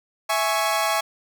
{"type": "chord", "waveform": "sawtooth", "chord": "C# minor", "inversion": "first", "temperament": "equal with one note detuned", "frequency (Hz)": [659.3, 834.5, 1108.7], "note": ["E5", "G#5", "C#6"], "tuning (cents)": [0, 8, 0], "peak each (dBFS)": -21, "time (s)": [0.29, 1.01], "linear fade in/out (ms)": 10, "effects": []}